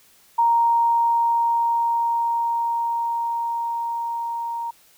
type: tone with level ramp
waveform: sine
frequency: 932.3 Hz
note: A#5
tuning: in tune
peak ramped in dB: -14 to -25 dBFS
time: 0.38-4.71 s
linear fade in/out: 10 ms
effects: white hiss -55 dBFS RMS until 4.97 s